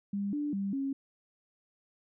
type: tone with pitch steps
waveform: sine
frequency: 200.6 / 293.5 / 197.5 / 273.2 Hz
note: G3 / D4 / G3 / C#4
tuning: +40 / -1 / +13 / -25 cents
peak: -30 dBFS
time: 0.13-0.93 s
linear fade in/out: 5 ms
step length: 200 ms
effects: none